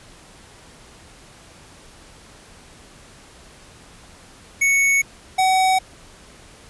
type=tone pair in turn; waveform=square; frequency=2217 / 754.1 Hz; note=C#7 / F#5; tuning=0 / +33 cents; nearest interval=octave + perfect fifth; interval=1867 cents; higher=first; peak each=-15 dBFS; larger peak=neither; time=4.61-5.02 / 5.38-5.79 s; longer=neither; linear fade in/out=10 ms; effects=pink hiss -46 dBFS RMS until 6.69 s + resampled to 24000 Hz